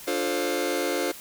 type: chord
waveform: sawtooth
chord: D minor seventh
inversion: none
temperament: just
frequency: 293.7 / 352.4 / 440.5 / 528.6 Hz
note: D4 / F4 / A4 / C5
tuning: 0 / +16 / +2 / +18 cents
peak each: -27 / -25 / -27 / -25 dBFS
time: 0.07-1.12 s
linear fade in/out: 10 ms
effects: white hiss -43 dBFS RMS until 1.2 s